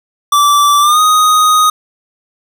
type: tone with pitch glide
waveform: square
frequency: 1164 to 1247.5 Hz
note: D6 to D#6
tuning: -16 to +4 cents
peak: -7 dBFS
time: 0.32-1.7 s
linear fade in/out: 5 ms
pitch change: +120 cents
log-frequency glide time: 0.8-1 s
effects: none